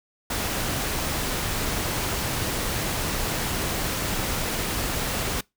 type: noise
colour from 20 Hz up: pink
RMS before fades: -27 dBFS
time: 0.3-5.41 s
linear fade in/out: 5 ms
effects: noise-tail reverb RT60 0.2 s tail -24 dB re dry